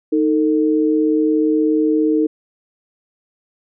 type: tone pair together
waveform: sine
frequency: 311.2 / 448.1 Hz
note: D#4 / A4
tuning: 0 / +32 cents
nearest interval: tritone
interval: 632 cents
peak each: -14 / -18 dBFS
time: 0.12-2.27 s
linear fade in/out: 10 ms
effects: none